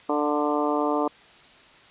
harmonic tone with a mistuned harmonic, 148.2 Hz, D3, 16 cents sharp, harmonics 2 / 3 / 4 / 5 / 6 / 7 / 8, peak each -26 / -28 / -29 / -30 / -31 / -31 / -32 dBFS, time 0.09-1.08 s, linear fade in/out 5 ms, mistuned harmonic 5, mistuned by -20 cents, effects white hiss -51 dBFS RMS until 1.9 s + resampled to 8000 Hz

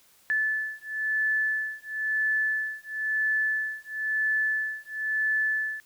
sine beating tone pair, 1740 / 1740.99 Hz, A6 / A6, -20 / -19 cents, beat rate 0.99 Hz, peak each -28 dBFS, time 0.3-5.8 s, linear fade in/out 0 ms, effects white hiss -60 dBFS RMS until 5.85 s

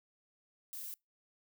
violet noise, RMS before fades -44 dBFS, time 0.73-0.94 s, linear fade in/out 0 ms, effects noise-tail reverb RT60 0.2 s tail -26 dB re dry

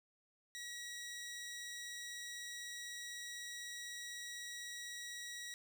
15% pulse tone, 1916 Hz, A#6, 47 cents sharp, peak -39 dBFS, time 0.55-5.54 s, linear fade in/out 0 ms, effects none

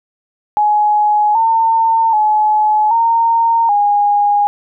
sine tone with pitch steps, 840 / 904 / 852 / 920 / 821 Hz, G#5 / A5 / G#5 / A#5 / G#5, +19 / +47 / +44 / -23 / -20 cents, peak -9 dBFS, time 0.57-4.47 s, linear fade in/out 0 ms, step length 780 ms, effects none

